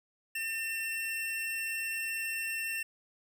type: tone pair together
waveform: square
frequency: 1801.8 / 2706 Hz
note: A6 / E7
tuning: +41 / +45 cents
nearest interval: perfect fifth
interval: 704 cents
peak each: -39 / -35 dBFS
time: 0.35-2.83 s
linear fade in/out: 5 ms
effects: none